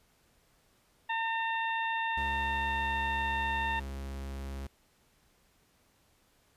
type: harmonic tone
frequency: 907 Hz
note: A#5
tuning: 48 cents flat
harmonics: 1 / 2 / 3 / 4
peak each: -32 / -34 / -39 / -44 dBFS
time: 1.09-3.8 s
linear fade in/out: 10 ms
type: tone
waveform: 45% pulse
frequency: 67.9 Hz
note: C#2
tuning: 35 cents flat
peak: -37 dBFS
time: 2.17-4.67 s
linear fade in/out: 5 ms
effects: pink hiss -68 dBFS RMS until 6.56 s + resampled to 32000 Hz